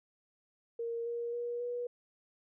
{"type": "tone with pitch steps", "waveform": "sine", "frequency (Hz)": [465.1, 471.6, 478.2, 484.9], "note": ["A#4", "A#4", "A#4", "B4"], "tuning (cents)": [-4, 20, 44, -32], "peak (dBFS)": -34, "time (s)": [0.79, 1.87], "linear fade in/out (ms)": 5, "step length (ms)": 270, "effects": []}